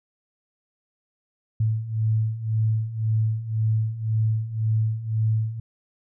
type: beating tone pair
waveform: sine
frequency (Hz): 108.9 / 110.8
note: A2 / A2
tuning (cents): -17 / +13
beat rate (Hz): 1.9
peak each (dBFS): -26 / -22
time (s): 1.6-5.6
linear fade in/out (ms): 5
effects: none